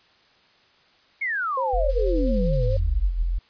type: exponential sweep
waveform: sine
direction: down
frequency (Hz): 2232 to 35.85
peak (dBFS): -23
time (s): 1.21-3.23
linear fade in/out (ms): 10
type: tone with vibrato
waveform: sine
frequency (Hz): 517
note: C5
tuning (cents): -21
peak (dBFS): -25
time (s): 1.57-2.77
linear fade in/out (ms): 5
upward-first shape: triangle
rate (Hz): 4.4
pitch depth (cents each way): 82
type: tone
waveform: sine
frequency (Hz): 43.17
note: F1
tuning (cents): -19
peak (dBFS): -21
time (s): 1.73-3.39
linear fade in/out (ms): 10
type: noise with tremolo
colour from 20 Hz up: violet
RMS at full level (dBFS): -34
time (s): 1.89-2.8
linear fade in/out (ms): 10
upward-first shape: triangle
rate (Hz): 11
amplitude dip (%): 35
effects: white hiss -58 dBFS RMS until 3.49 s + resampled to 11025 Hz